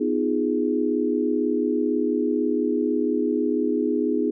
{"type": "chord", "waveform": "sine", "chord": "F half-diminished seventh", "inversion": "second", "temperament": "equal with one note detuned", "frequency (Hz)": [251, 311.1, 349.2, 415.3], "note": ["Cb4", "Eb4", "F4", "Ab4"], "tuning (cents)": [28, 0, 0, 0], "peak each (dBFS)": [-25, -24, -29, -25], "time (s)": [0, 4.31], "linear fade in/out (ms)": 10, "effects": []}